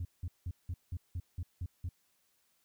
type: tone bursts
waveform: sine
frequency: 87.31 Hz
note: F2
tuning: in tune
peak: -32 dBFS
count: 9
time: 0-1.89 s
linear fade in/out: 5 ms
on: 50 ms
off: 180 ms
effects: tanh soft clip ceiling -33 dBFS + white hiss -74 dBFS RMS until 2.64 s